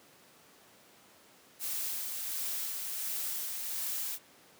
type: noise with tremolo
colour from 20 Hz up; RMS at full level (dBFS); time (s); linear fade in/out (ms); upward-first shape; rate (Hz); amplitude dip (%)
blue; -35; 1.59-4.19; 50; sine; 1.4; 30
effects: pink hiss -59 dBFS RMS until 4.59 s + high-pass 200 Hz 12 dB/octave